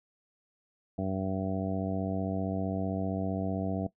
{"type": "harmonic tone", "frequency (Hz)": 95.4, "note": "G2", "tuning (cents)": -47, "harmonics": [1, 2, 3, 4, 5, 6, 7, 8], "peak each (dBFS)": [-36, -33, -35, -43, -41, -46, -37, -46], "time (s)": [0.98, 3.87], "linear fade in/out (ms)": 5, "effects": ["noise-tail reverb RT60 0.1 s tail -17 dB re dry"]}